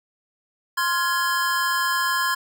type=chord; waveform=square; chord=F minor; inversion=second; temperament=just; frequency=1047.7 / 1396.9 / 1676.3 Hz; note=C6 / F6 / Ab6; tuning=+2 / 0 / +16 cents; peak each=-24 / -29 / -25 dBFS; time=0.77-2.35 s; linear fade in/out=10 ms; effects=none